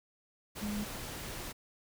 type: tone in noise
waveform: sine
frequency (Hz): 207.9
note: G#3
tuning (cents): +2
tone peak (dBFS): -34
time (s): 0.61-0.85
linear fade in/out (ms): 20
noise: pink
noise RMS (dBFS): -42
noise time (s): 0.55-1.53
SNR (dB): +5
effects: none

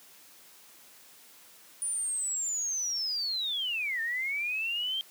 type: linear two-way sweep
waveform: sine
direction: down then up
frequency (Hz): 9500 to 1788 to 3191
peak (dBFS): -29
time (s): 1.82-5.01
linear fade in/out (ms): 0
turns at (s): 4.01
effects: white hiss -55 dBFS RMS until 5.1 s + high-pass 150 Hz 12 dB/octave

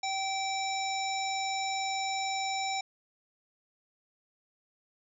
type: harmonic tone with a mistuned harmonic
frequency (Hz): 773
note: G5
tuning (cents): -24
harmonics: 1 / 3 / 5 / 7 / 9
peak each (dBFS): -32 / -37 / -39 / -40 / -42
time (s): 0.03-2.81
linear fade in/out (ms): 5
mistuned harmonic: 9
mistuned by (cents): +16
effects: none

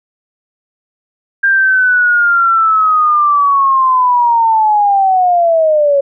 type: linear sweep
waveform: sine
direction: down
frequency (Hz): 1600 to 551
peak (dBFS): -7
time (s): 1.43-6.01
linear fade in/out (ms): 10
effects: none

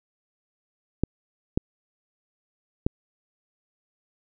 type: clicks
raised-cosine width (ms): 3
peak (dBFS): -8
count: 3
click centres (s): 1.036 / 1.575 / 2.865
effects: none

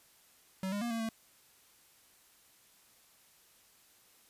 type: tone with pitch steps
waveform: square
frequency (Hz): 189.6 / 203.8 / 237 / 228.2 / 224.2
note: F#3 / G#3 / A#3 / A#3 / A3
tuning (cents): +43 / -32 / +29 / -37 / +33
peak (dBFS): -34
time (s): 0.63-1.09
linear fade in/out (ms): 2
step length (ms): 92
effects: white hiss -64 dBFS RMS until 4.29 s + resampled to 32000 Hz

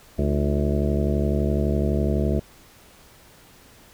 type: harmonic tone with a mistuned harmonic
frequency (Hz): 71.9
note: D2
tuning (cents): -36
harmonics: 1 / 2 / 3 / 4 / 5 / 6 / 7 / 8 / 9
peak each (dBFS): -23 / -26 / -26 / -33 / -29 / -32 / -35 / -36 / -32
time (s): 0.18-2.4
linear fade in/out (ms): 10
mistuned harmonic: 4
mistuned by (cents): +110
effects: pink hiss -51 dBFS RMS until 3.93 s

